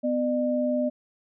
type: tone pair together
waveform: sine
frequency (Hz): 250.9 / 602.5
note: B3 / D5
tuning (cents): +28 / +44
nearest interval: octave + minor third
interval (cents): 1516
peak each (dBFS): -25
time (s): 0.03-0.9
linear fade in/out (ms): 20
effects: none